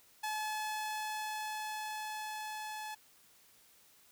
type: tone with level ramp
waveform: sawtooth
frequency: 858 Hz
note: A5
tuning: 44 cents flat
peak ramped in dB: -31 to -37 dBFS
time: 0.23-2.95 s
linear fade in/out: 10 ms
effects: white hiss -64 dBFS RMS until 4.11 s